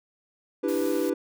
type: chord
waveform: triangle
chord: E minor seventh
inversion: third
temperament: equal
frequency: 293.7 / 329.6 / 392 / 493.9 Hz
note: D4 / E4 / G4 / B4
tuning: 0 / 0 / 0 / 0 cents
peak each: -27 dBFS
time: 0.63-1.14 s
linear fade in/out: 10 ms
type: noise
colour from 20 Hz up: white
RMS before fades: -41 dBFS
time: 0.68-1.1 s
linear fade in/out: 5 ms
effects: none